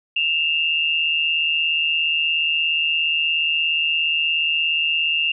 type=tone pair together; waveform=sine; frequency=2646 / 2803 Hz; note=E7 / F7; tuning=+6 / +6 cents; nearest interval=minor second; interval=100 cents; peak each=-22 / -19 dBFS; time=0.16-5.32 s; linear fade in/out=5 ms; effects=none